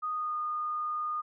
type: tone with pitch glide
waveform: sine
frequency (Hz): 1240 to 1224.3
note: D#6 to D#6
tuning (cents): -6 to -28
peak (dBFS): -30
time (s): 0.02-1.22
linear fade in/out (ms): 20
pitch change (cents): -22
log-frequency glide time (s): 0.13-0.36
effects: none